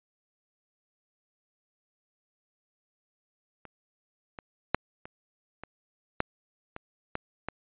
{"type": "clicks", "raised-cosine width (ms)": 0.5, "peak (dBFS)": [-30, -25, -7, -27, -25, -9, -23, -16, -17], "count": 9, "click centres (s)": [3.653, 4.388, 4.746, 5.055, 5.636, 6.204, 6.764, 7.154, 7.486], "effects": ["resampled to 8000 Hz"]}